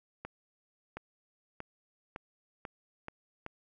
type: accelerating click train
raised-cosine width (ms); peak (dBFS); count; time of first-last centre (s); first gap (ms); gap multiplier
0.5; -25; 7; 0.25-3.464; 720; 0.88
effects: none